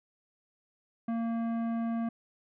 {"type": "tone with tanh clipping", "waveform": "sine", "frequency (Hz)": 229.9, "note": "A#3", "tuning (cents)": -24, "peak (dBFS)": -31, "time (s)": [1.08, 2.09], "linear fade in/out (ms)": 5, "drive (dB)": 13, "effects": []}